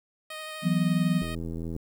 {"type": "tone with vibrato", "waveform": "10% pulse", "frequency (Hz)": 622.3, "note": "D#5", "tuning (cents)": 0, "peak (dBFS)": -28, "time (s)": [0.3, 1.35], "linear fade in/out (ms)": 5, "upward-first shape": "sine", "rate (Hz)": 12, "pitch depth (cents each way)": 11}
{"type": "chord", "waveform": "sine", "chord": "E suspended second", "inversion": "none", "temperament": "equal with one note detuned", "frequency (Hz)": [164.81, 185, 245.1], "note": ["E3", "F#3", "B3"], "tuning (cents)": [0, 0, -13], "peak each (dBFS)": [-25, -25, -29], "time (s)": [0.62, 1.24], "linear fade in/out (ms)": 50}
{"type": "click train", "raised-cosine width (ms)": 3, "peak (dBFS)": -23, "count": 46, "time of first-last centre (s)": [1.22, 1.764], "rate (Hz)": 82.7}
{"effects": ["9-bit"]}